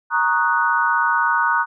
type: chord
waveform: sine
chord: D# minor seventh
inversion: second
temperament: equal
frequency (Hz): 932.3 / 1108.7 / 1244.5 / 1480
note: A#5 / C#6 / D#6 / F#6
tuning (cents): 0 / 0 / 0 / 0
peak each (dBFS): -20 / -24 / -22 / -19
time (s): 0.1-1.66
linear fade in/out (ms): 50
effects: none